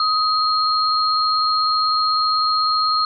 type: tone pair together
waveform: sine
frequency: 1260 / 4238 Hz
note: D#6 / C8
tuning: +21 / +21 cents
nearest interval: octave + major sixth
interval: 2100 cents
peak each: -17 / -20 dBFS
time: 0-3.05 s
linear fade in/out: 2 ms
effects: none